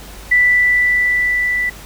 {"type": "tone with level ramp", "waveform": "sine", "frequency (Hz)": 1975.5, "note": "B6", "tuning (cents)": 0, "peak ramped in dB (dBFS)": [-8, -15], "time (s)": [0.31, 1.7], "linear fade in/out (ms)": 10, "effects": ["added 50 Hz sine -35 dBFS peak until 1.85 s", "pink hiss -37 dBFS RMS until 1.85 s"]}